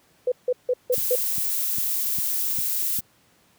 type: tone bursts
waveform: sine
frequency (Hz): 500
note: B4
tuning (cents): +21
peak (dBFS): -18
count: 5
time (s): 0.27-1.155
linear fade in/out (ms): 5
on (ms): 49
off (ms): 160
type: noise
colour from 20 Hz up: violet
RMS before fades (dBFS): -25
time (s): 0.92-3.01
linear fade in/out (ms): 20
type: click train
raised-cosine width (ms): 5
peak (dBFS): -23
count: 6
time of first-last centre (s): 0.98-2.988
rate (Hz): 2.49
effects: pink hiss -60 dBFS RMS until 3.58 s + high-pass 100 Hz 12 dB/octave